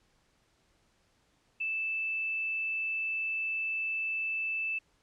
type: tone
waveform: sine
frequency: 2637 Hz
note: E7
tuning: in tune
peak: -30 dBFS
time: 1.6-4.79 s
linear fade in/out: 10 ms
effects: pink hiss -70 dBFS RMS until 5.02 s + low-pass 8000 Hz 12 dB/octave